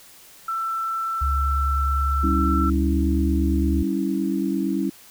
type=tone; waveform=sine; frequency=1335 Hz; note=E6; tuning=22 cents sharp; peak=-23 dBFS; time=0.48-2.7 s; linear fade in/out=5 ms
type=tone with pitch glide; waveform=sine; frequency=68.9 to 72.16 Hz; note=C#2 to D2; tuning=-10 to -30 cents; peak=-20 dBFS; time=1.21-3.83 s; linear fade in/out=10 ms; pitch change=+80 cents; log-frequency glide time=2.13-2.93 s
type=chord; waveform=sine; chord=C# diminished; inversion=second; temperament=equal with one note detuned; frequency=196 / 277.2 / 326 Hz; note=G3 / C#4 / E4; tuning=0 / 0 / -19 cents; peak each=-25 dBFS; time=2.23-4.9 s; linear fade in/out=10 ms
effects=white hiss -48 dBFS RMS until 5.1 s